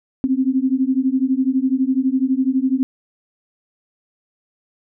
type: beating tone pair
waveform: sine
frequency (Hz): 256.6 / 268.6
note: C4 / C4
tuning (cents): -34 / +46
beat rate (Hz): 12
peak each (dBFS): -18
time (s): 0.24-2.83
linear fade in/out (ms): 0
effects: none